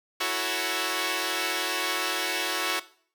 5% pulse chord, F# minor seventh, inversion third, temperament equal, 329.6 / 370 / 440 / 554.4 Hz, E4 / F#4 / A4 / C#5, 0 / 0 / 0 / 0 cents, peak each -21 / -19 / -22 / -21 dBFS, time 0.2-2.8 s, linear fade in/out 10 ms, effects noise-tail reverb RT60 0.5 s tail -17 dB re dry

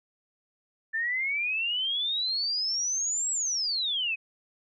sine exponential two-way sweep, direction up then down, 1760 to 7800 to 2495 Hz, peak -26 dBFS, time 0.93-4.16 s, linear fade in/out 20 ms, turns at 3.31 s, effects none

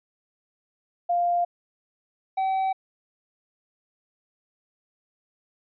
sine / triangle tone pair in turn, 698.5 / 765.4 Hz, F5 / G5, 0 / -42 cents, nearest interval major second, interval 158 cents, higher second, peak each -20 dBFS, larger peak neither, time 1.09-1.45 / 2.37-2.73 s, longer neither, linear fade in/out 10 ms, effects resampled to 11025 Hz

